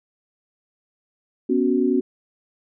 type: chord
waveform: sine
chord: B suspended second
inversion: none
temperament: equal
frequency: 246.9 / 277.2 / 370 Hz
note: B3 / C#4 / F#4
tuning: 0 / 0 / 0 cents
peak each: -21 dBFS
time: 1.49-2.01 s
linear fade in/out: 10 ms
effects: none